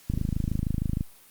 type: click train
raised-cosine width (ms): 5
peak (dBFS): -14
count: 25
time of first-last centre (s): 0.1-1.009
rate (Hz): 26.4
effects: white hiss -54 dBFS RMS until 1.3 s + Opus 48 kbps